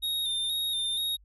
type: tone with vibrato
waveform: square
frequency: 3681 Hz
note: A#7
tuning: 23 cents flat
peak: -28 dBFS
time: 0.02-1.17 s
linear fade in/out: 20 ms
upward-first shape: square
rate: 2.1 Hz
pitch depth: 35 cents each way
effects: added 50 Hz sine -55 dBFS peak until 1.24 s